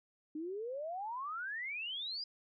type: exponential sweep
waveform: sine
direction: up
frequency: 297 to 4978 Hz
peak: -38 dBFS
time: 0.35-2.24 s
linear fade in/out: 5 ms
effects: none